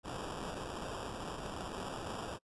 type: noise with sample-and-hold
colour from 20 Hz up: white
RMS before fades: -42 dBFS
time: 0.03-2.39 s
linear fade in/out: 50 ms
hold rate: 2100 Hz
effects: noise-tail reverb RT60 0.1 s tail -26 dB re dry + resampled to 24000 Hz